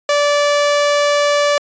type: tone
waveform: sawtooth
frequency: 581 Hz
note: D5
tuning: 19 cents flat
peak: -8 dBFS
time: 0.09-1.58 s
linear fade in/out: 2 ms
effects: resampled to 16000 Hz